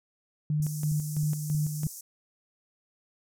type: tone with tremolo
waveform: sine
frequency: 150.9 Hz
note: D3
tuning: 47 cents sharp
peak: -24 dBFS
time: 0.5-1.87 s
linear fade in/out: 2 ms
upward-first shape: square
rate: 3 Hz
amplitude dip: 55%
type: click train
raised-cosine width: 5 ms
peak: -30 dBFS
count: 5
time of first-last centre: 0.6-1.866 s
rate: 3.16 Hz
type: band-pass noise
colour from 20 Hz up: pink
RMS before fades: -43 dBFS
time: 0.62-2.01 s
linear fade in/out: 5 ms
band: 5700 to 15000 Hz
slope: 48 dB/octave
effects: none